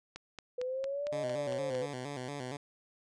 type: click train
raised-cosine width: 0.2 ms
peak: -26 dBFS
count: 8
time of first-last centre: 0.16-1.751 s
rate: 4.4 Hz
type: exponential two-way sweep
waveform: sine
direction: up then down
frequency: 493.9 to 622.3 to 493.9 Hz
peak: -33 dBFS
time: 0.58-1.86 s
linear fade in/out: 5 ms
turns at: 1.25 s
type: tone with vibrato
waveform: 10% pulse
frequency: 134.8 Hz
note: C#3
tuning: 48 cents flat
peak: -30 dBFS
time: 1.12-2.57 s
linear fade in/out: 5 ms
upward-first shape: square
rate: 4.3 Hz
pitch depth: 110 cents each way
effects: resampled to 22050 Hz